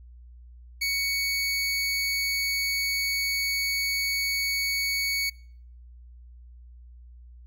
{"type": "tone pair together", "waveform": "square", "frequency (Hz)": [2230, 4463], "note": ["C#7", "C#8"], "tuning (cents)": [10, 11], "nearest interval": "octave", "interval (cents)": 1201, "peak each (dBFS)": [-27, -30], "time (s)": [0.81, 5.3], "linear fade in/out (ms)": 10, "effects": ["noise-tail reverb RT60 0.6 s tail -26 dB re dry", "added 60 Hz sine -45 dBFS peak until 7.46 s"]}